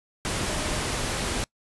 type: tone in noise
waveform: sine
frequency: 608 Hz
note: D#5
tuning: 40 cents flat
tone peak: -37 dBFS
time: 0.49-0.79 s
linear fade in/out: 0 ms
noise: pink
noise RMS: -28 dBFS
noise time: 0.25-1.44 s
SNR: -12 dB
effects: noise-tail reverb RT60 0.1 s tail -25 dB re dry + resampled to 24000 Hz